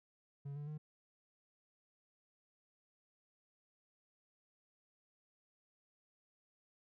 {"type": "tone with pitch steps", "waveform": "triangle", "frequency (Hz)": [140.8, 146.27, 151.96], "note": ["C#3", "D3", "D#3"], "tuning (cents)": [27, -7, -41], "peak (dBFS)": -40, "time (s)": [0.45, 0.78], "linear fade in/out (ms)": 10, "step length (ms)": 110, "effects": []}